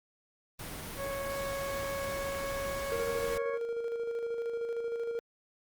pink noise, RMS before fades -41 dBFS, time 0.59-3.38 s, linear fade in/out 5 ms
harmonic tone, 553 Hz, C#5, 4 cents flat, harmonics 1 / 2 / 3 / 4, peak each -35 / -41 / -45 / -47 dBFS, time 0.96-3.59 s, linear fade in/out 50 ms
triangle tone with tremolo, 466.2 Hz, A#4, in tune, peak -29 dBFS, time 2.92-5.19 s, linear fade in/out 0 ms, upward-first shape square, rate 13 Hz, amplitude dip 35%
effects Opus 32 kbps

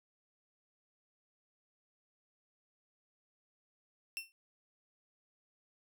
sawtooth tone with exponential decay, 2700 Hz, E7, 41 cents sharp, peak -31 dBFS, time 4.17-4.32 s, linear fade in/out 0 ms, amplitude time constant 32 ms, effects none

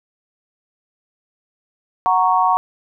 sine chord, F# major, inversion none, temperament equal, 740 / 932.3 / 1108.7 Hz, F#5 / A#5 / C#6, 0 / 0 / 0 cents, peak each -17 dBFS, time 2.06-2.57 s, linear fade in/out 0 ms, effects none

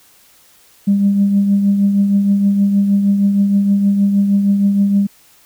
sine tone with tremolo, 200 Hz, G3, 35 cents sharp, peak -7 dBFS, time 0.87-5.07 s, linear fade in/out 10 ms, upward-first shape triangle, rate 6.4 Hz, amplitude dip 50%, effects tanh soft clip ceiling -4 dBFS + white hiss -49 dBFS RMS until 5.45 s

